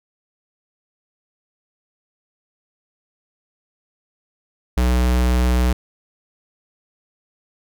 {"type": "tone", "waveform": "square", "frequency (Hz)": 61.74, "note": "B1", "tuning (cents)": 0, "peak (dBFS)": -15, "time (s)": [4.77, 5.73], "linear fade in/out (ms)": 5, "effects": []}